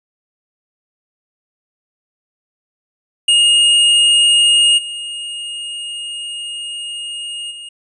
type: tone with level steps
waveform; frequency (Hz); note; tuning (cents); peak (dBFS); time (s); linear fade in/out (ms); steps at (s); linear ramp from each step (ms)
square; 2851; F7; +35; -9 / -24 / -30; 3.28-7.69; 5; 4.77 / 7.5; 20
effects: resampled to 22050 Hz